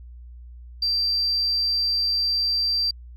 sine tone, 4699 Hz, D8, in tune, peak -19 dBFS, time 0.82-2.91 s, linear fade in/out 5 ms, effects tanh soft clip ceiling -15 dBFS + added 60 Hz sine -39 dBFS peak until 3.16 s

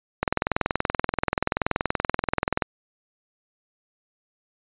click train, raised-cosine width 0.5 ms, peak -6 dBFS, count 51, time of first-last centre 0.23-2.622 s, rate 20.9 Hz, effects resampled to 8000 Hz

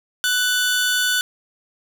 sawtooth tone pair together, 1490 / 3511 Hz, F#6 / A7, +12 / -4 cents, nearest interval octave + minor third, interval 1484 cents, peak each -15 / -20 dBFS, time 0.24-1.21 s, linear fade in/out 0 ms, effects none

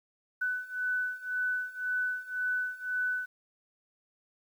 sine beating tone pair, 1496 / 1497.9 Hz, F#6 / F#6, +19 / +21 cents, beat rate 1.9 Hz, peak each -34 / -32 dBFS, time 0.41-3.26 s, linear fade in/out 10 ms, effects 10-bit

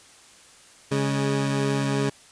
20% pulse tone pair together, 138.59 / 206.5 Hz, C#3 / G#3, 0 / -10 cents, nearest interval perfect fifth, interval 690 cents, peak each -18 / -24 dBFS, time 0.91-2.1 s, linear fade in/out 10 ms, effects white hiss -51 dBFS RMS until 2.31 s + resampled to 22050 Hz

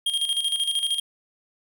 square tone with tremolo, 3226 Hz, G7, 49 cents sharp, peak -21 dBFS, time 0.06-1 s, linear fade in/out 5 ms, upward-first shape square, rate 13 Hz, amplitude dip 60%, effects none

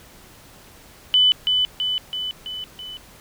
sine tone with echo, 3000 Hz, F#7, 23 cents sharp, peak -12 dBFS, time 1.14-1.32 s, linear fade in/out 0 ms, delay 330 ms, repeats 5, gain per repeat -4 dB, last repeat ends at 2.97 s, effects pink hiss -47 dBFS RMS until 3.2 s

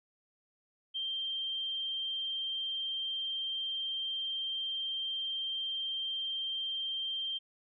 sine tone, 3159 Hz, G7, 13 cents sharp, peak -33 dBFS, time 0.94-7.39 s, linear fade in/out 20 ms, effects none

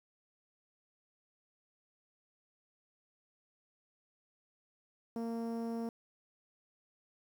sawtooth tone with low-pass filter, 230.2 Hz, A#3, 22 cents flat, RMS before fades -38 dBFS, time 5.16-5.89 s, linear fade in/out 2 ms, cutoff 700 Hz, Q 0.84, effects 10-bit

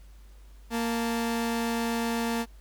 sawtooth tone pair together, 232 / 880 Hz, A#3 / A5, -8 / 0 cents, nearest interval octave + major seventh, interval 2308 cents, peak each -23 / -32 dBFS, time 0.7-2.46 s, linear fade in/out 50 ms, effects added 50 Hz sine -47 dBFS peak until 2.6 s + pink hiss -62 dBFS RMS until 2.6 s

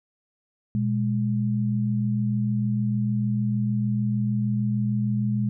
sine tone pair together, 120.6 / 207.2 Hz, B2 / G#3, -41 / -4 cents, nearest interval major sixth, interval 937 cents, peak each -24 dBFS, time 0.75-5.49 s, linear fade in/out 0 ms, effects none

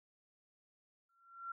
sine tone with exponential growth, 1367 Hz, F6, 37 cents flat, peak -38 dBFS, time 1.09-1.52 s, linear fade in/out 5 ms, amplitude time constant 92 ms, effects none

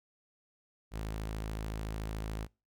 sawtooth tone, 53.7 Hz, A1, 41 cents flat, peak -32 dBFS, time 0.91-2.48 s, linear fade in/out 50 ms, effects noise-tail reverb RT60 0.3 s tail -26 dB re dry

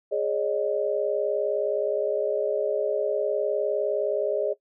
sine chord, Ab suspended fourth, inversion none, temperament equal with one note detuned, 415.3 / 554.4 / 614 Hz, Ab4 / Db5 / Eb5, 0 / 0 / -23 cents, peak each -27 dBFS, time 0.11-4.54 s, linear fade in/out 20 ms, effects noise-tail reverb RT60 0.1 s tail -18 dB re dry

